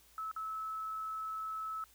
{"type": "tone with dropouts", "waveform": "sine", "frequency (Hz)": 1301, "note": "E6", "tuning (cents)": -23, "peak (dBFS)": -37, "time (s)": [0.18, 1.84], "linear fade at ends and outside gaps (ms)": 1, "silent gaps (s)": [0.314, 0.363], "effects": ["added 58 Hz sine -69 dBFS peak until 1.94 s", "white hiss -64 dBFS RMS until 1.94 s"]}